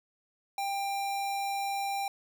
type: tone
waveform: square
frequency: 793 Hz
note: G5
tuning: 20 cents sharp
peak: -31 dBFS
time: 0.58-2.08 s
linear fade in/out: 2 ms
effects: none